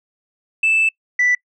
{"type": "tone pair in turn", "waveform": "sine", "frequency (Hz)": [2637, 1975.5], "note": ["E7", "B6"], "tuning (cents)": [0, 0], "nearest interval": "perfect fourth", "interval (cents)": 500, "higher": "first", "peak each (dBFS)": -11, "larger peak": "neither", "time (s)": [[0.63, 0.89], [1.19, 1.35]], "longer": "first", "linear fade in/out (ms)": 5, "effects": ["noise-tail reverb RT60 0.1 s tail -26 dB re dry", "tanh soft clip ceiling -10 dBFS"]}